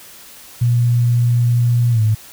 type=tone with pitch glide; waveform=sine; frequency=120 to 108.78 Hz; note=B2 to A2; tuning=-49 to -19 cents; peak=-11 dBFS; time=0.61-2.15 s; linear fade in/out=10 ms; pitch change=-170 cents; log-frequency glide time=1.91-2.01 s; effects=white hiss -40 dBFS RMS until 2.32 s